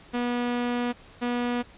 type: tone pair in turn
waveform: sawtooth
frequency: 242.7 / 242.7 Hz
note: B3 / B3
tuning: -30 / -30 cents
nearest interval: unison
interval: 0 cents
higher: neither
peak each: -21 dBFS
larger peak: neither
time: 0.13-0.93 / 1.21-1.63 s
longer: first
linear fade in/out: 20 ms
effects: pink hiss -51 dBFS RMS until 1.77 s + resampled to 8000 Hz

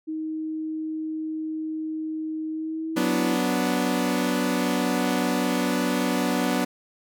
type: tone with pitch glide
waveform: sine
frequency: 314.4 to 327.6 Hz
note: D#4 to E4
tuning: +18 to -11 cents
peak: -27 dBFS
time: 0.07-3.37 s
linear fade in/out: 20 ms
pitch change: +71 cents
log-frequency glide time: 2.5-3.25 s
type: chord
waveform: sawtooth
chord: B minor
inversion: second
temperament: equal with one note detuned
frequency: 185 / 246.9 / 292 Hz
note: F#3 / B3 / D4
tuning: 0 / 0 / -10 cents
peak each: -24 / -21 / -23 dBFS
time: 2.96-6.65 s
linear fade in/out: 10 ms
effects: none

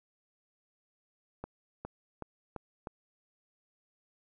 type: accelerating click train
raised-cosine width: 1 ms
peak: -25 dBFS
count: 5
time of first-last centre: 1.44-2.872 s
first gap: 410 ms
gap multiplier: 0.91
effects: none

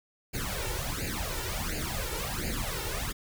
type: noise with flanger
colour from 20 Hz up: pink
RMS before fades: -33 dBFS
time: 0.33-3.13 s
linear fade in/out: 20 ms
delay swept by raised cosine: 0.43 to 2.23 ms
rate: 1.4 Hz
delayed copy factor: +0.85
effects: none

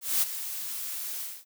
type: noise with ADSR envelope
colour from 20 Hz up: blue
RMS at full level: -23 dBFS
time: 0.01-1.45 s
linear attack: 210 ms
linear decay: 23 ms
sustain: -12 dB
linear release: 240 ms
effects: none

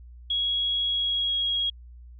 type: tone with pitch glide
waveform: sine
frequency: 3322 to 3295 Hz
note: G#7 to G#7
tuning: 0 to -14 cents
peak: -23 dBFS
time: 0.3-1.7 s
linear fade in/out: 5 ms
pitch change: -14 cents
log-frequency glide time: 0.87-1.46 s
effects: added 60 Hz sine -43 dBFS peak until 2.19 s

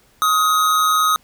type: tone with amplitude modulation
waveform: square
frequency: 1258 Hz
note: D#6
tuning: 19 cents sharp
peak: -12 dBFS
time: 0.22-1.16 s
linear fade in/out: 0 ms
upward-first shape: sine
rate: 160 Hz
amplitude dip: 50%
effects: pink hiss -55 dBFS RMS until 1.23 s

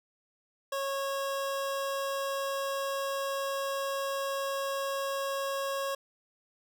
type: tone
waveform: 25% pulse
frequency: 549 Hz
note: C#5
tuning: 17 cents flat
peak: -27 dBFS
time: 0.72-5.95 s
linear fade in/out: 5 ms
effects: none

